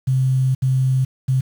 sine tone bursts at uneven times, 130.81 Hz, C3, in tune, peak -14 dBFS, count 3, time 0.07-0.55 / 0.62-1.05 / 1.28-1.41 s, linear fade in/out 10 ms, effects 7-bit

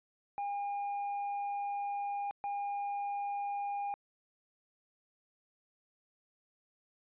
triangle tone bursts at uneven times, 809 Hz, G#5, 46 cents flat, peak -32 dBFS, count 2, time 0.38-2.31 / 2.44-3.94 s, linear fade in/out 0 ms, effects resampled to 8000 Hz

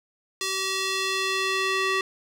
square tone with band-pass filter sweep, 382.4 Hz, G4, 43 cents flat, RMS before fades -26 dBFS, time 0.41-2.01 s, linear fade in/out 2 ms, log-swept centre 5300 to 2200 Hz, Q 0.91, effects none

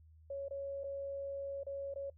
sine tone with dropouts, 554.4 Hz, C#5, in tune, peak -38 dBFS, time 0.3-2.1 s, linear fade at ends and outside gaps 5 ms, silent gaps 0.484-0.508 / 0.836-0.84 / 1.634-1.666 / 1.94-1.958 s, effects noise-tail reverb RT60 0.1 s tail -23 dB re dry + added 79 Hz sine -58 dBFS peak until 2.17 s

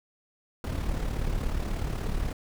brown noise with amplitude modulation, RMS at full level -27 dBFS, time 0.64-2.33 s, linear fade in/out 2 ms, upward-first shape sine, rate 36.6 Hz, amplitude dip 55%, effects none

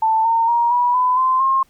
sine tone with pitch steps, 886 / 914.1 / 943 / 972.9 / 1003.7 / 1035.5 / 1068.3 Hz, A5 / A#5 / A#5 / B5 / B5 / C6 / C6, +12 / -34 / +20 / -26 / +28 / -18 / +36 cents, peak -13 dBFS, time 0.02-1.63 s, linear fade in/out 5 ms, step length 230 ms, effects pink hiss -58 dBFS RMS until 1.69 s

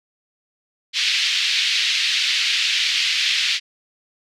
white band-pass noise, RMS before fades -20 dBFS, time 0.93-3.6 s, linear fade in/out 50 ms, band 2200 to 4300 Hz, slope 24 dB/octave, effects none

